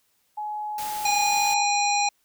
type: tone with pitch glide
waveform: sine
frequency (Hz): 844 to 873.8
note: G#5 to A5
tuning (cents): +28 to -12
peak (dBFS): -28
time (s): 0.37-1.64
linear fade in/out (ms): 10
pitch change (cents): +60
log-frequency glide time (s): 1.14-1.37
type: noise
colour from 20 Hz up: white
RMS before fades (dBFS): -36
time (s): 0.78-1.54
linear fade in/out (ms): 2
type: harmonic tone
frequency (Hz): 819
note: G#5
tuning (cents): -24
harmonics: 1 / 3 / 5 / 7 / 9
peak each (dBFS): -22 / -27 / -29 / -30 / -32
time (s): 1.05-2.09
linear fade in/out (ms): 5
effects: white hiss -68 dBFS RMS until 2.24 s